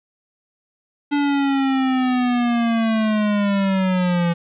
square linear sweep, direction down, 290.2 to 169.2 Hz, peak -17 dBFS, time 1.11-4.34 s, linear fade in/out 20 ms, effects resampled to 8000 Hz + 8-bit

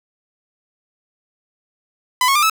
sawtooth tone with pitch steps, 1005 / 1096 / 1195.2 / 1303.3 Hz, B5 / C#6 / D6 / E6, +30 / -20 / +30 / -20 cents, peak -9 dBFS, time 2.21-2.498 s, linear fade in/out 2 ms, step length 72 ms, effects 7-bit

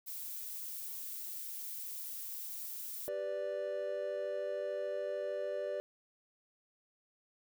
violet noise, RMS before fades -43 dBFS, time 0.06-3.09 s, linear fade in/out 20 ms
triangle chord, G major, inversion none, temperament equal, 392 / 493.9 / 587.3 Hz, G4 / B4 / D5, 0 / 0 / 0 cents, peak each -41 / -40 / -35 dBFS, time 3.08-5.8 s, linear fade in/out 0 ms
effects none

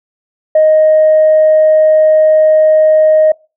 sine tone, 623 Hz, D#5, 2 cents sharp, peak -3 dBFS, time 0.55-3.32 s, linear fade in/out 5 ms, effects noise-tail reverb RT60 0.3 s tail -25 dB re dry + tanh soft clip ceiling -1 dBFS

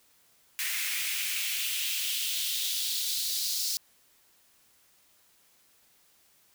white noise with high-pass filter sweep, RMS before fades -31 dBFS, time 0.59-3.77 s, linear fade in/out 0 ms, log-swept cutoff 2000 to 4700 Hz, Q 2.9, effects white hiss -64 dBFS RMS until 6.54 s

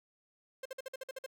45% pulse tone bursts, 527 Hz, C5, 12 cents sharp, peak -39 dBFS, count 9, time 0.63-1.263 s, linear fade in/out 5 ms, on 25 ms, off 51 ms, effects none

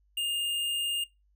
sine tone with hard clipping, 2823 Hz, F7, 18 cents sharp, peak -29 dBFS, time 0.17-1.04 s, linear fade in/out 5 ms, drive 17 dB, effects noise-tail reverb RT60 0.2 s tail -19 dB re dry + added 50 Hz sine -64 dBFS peak until 1.35 s

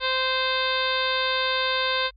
harmonic tone, 520 Hz, C5, 11 cents flat, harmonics 1 / 2 / 3 / 4 / 5 / 6 / 7 / 8 / 9, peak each -29 / -28 / -29 / -33 / -32 / -36 / -28 / -34 / -36 dBFS, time 0-2.11 s, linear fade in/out 50 ms, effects added 50 Hz sine -51 dBFS peak until 2.16 s + AAC 64 kbps

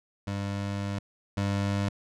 25% pulse tone pair in turn, 99.9 / 99.9 Hz, G2 / G2, +33 / +33 cents, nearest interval unison, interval 0 cents, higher neither, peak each -26 / -22 dBFS, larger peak second, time 0.27-0.99 / 1.37-1.89 s, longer first, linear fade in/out 5 ms, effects low-pass 7000 Hz 12 dB/octave

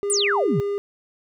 triangle tone, 404.2 Hz, G#4, 47 cents flat, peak -20 dBFS, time 0.03-0.78 s, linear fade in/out 0 ms
sine exponential sweep, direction down, 9740 to 118.1 Hz, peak -19 dBFS, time 0.1-0.6 s, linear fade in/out 0 ms
effects none

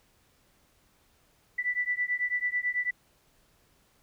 sine beating tone pair, 1970 / 1979.1 Hz, B6 / B6, -5 / +3 cents, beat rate 9.1 Hz, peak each -30 dBFS, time 1.58-2.91 s, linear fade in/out 10 ms, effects pink hiss -66 dBFS RMS until 4.02 s

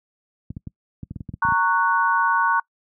clicks, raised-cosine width 5 ms, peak -18 dBFS, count 12, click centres 0.505 / 0.568 / 0.672 / 1.032 / 1.11 / 1.161 / 1.207 / 1.291 / 1.339 / 1.45 / 1.487 / 1.522 s
sine chord, F# major, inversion first, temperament equal with one note detuned, 924.8 / 1108.7 / 1480 Hz, A#5 / C#6 / F#6, -14 / 0 / 0 cents, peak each -21 dBFS, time 1.42-2.6 s, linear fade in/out 5 ms
effects noise-tail reverb RT60 0.1 s tail -25 dB re dry + high-pass 80 Hz 12 dB/octave

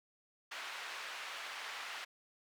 white band-pass noise, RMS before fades -45 dBFS, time 0.51-2.05 s, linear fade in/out 10 ms, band 910 to 2600 Hz, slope 12 dB/octave, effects none

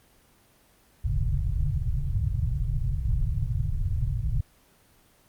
pink low-pass noise, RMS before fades -26 dBFS, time 1.04-4.41 s, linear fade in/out 5 ms, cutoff 150 Hz, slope 96 dB/octave, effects pink hiss -60 dBFS RMS until 5.28 s + Opus 24 kbps

